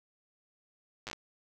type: slowing click train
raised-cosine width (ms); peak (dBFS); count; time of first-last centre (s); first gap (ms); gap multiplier
0.2; -22; 6; 1.07-1.131; 8; 1.21
effects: none